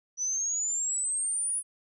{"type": "exponential sweep", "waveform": "sine", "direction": "up", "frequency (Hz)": [5910, 9940], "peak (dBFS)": -27, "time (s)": [0.17, 1.63], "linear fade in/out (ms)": 50, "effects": []}